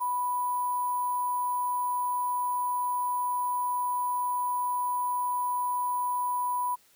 sine tone with sample-and-hold, 987.8 Hz, B5, in tune, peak -26 dBFS, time 0-6.76 s, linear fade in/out 20 ms, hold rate 11025 Hz, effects white hiss -62 dBFS RMS until 6.95 s

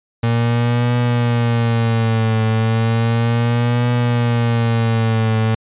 35% pulse tone with vibrato, 115.9 Hz, A#2, 10 cents flat, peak -12 dBFS, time 0.23-5.55 s, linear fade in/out 5 ms, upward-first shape triangle, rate 0.34 Hz, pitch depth 84 cents each way, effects resampled to 8000 Hz

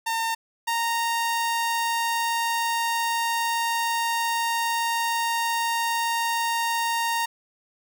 sawtooth tone pair in turn, 910 / 926.4 Hz, A#5 / A#5, -42 / -11 cents, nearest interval unison, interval 31 cents, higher second, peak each -20 / -19 dBFS, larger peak second, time 0.06-0.35 / 0.67-7.26 s, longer second, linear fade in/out 10 ms, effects none

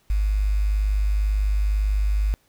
sine tone with quantisation, 51 Hz, G#1, 31 cents flat, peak -18 dBFS, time 0.1-2.34 s, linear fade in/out 0 ms, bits 7, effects pink hiss -63 dBFS RMS until 2.48 s

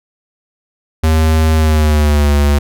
square tone with pitch glide, 79.2 to 72.21 Hz, D#2 to D2, +31 to -29 cents, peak -9 dBFS, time 1.03-2.59 s, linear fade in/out 10 ms, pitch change -160 cents, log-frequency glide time 1.55-2.33 s, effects none

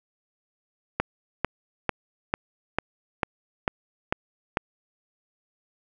click train, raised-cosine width 0.5 ms, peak -7 dBFS, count 9, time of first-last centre 1-4.571 s, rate 2.24 Hz, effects none

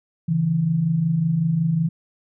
sine tone pair together, 139.1 / 164.51 Hz, C#3 / E3, +6 / -3 cents, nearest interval minor third, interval 291 cents, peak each -25 / -18 dBFS, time 0.28-1.89 s, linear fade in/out 10 ms, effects none

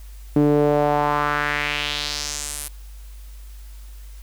sawtooth tone with band-pass filter sweep, 146.83 Hz, D3, in tune, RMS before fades -21 dBFS, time 0.36-2.68 s, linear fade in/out 2 ms, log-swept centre 310 to 11000 Hz, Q 2.4, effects added 50 Hz sine -36 dBFS peak until 4.22 s + white hiss -52 dBFS RMS until 4.22 s

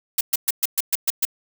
blue noise bursts, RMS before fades -19 dBFS, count 8, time 0.18-1.252 s, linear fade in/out 5 ms, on 29 ms, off 120 ms, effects none

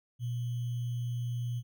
sine tone with sample-and-hold, 120.6 Hz, B2, 41 cents flat, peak -31 dBFS, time 0.19-1.63 s, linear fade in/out 50 ms, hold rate 3150 Hz, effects none

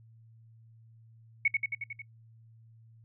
sine tone with echo, 2217 Hz, C#7, in tune, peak -21 dBFS, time 1.45-1.48 s, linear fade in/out 5 ms, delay 90 ms, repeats 6, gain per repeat -3 dB, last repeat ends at 2.02 s, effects noise-tail reverb RT60 0.1 s tail -22 dB re dry + added 113 Hz sine -54 dBFS peak until 3.04 s

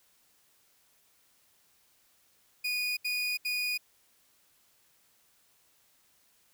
30% pulse tone bursts, 2465 Hz, D#7, 17 cents flat, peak -27 dBFS, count 3, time 2.64-3.778 s, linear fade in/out 10 ms, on 330 ms, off 74 ms, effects white hiss -67 dBFS RMS until 6.53 s

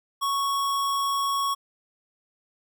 square tone, 1109 Hz, C#6, in tune, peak -24 dBFS, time 0.21-1.55 s, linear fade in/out 20 ms, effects none

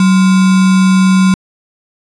sine tone with sample-and-hold, 187.8 Hz, F#3, 26 cents sharp, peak -5 dBFS, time 0-1.34 s, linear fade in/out 2 ms, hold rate 1225 Hz, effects resampled to 22050 Hz

